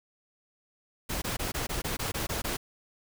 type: noise bursts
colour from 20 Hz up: pink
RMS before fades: -32 dBFS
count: 10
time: 1.09-2.57 s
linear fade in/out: 10 ms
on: 130 ms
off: 20 ms
effects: none